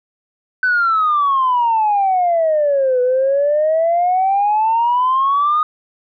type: exponential two-way sweep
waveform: sine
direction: down then up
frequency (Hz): 1523 to 493.9 to 1245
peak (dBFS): -11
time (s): 0.63-5.63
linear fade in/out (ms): 2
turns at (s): 3.01
effects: tanh soft clip ceiling -8 dBFS